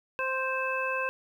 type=harmonic tone; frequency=523.3 Hz; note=C5; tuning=in tune; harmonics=1 / 2 / 3 / 5; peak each=-33 / -33 / -33 / -33 dBFS; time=0.19-1.09 s; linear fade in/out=0 ms; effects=10-bit